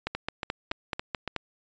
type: two click trains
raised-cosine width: 0.3 ms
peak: -15 / -13 dBFS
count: 5 / 7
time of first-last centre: 0.15-1.277 / 0.07-1.363 s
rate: 3.55 / 4.64 Hz
effects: resampled to 16000 Hz